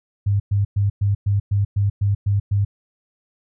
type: tone bursts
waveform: sine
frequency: 100.7 Hz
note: G2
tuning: 47 cents sharp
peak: -15 dBFS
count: 10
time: 0.26-2.65 s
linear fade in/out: 10 ms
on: 140 ms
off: 110 ms
effects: none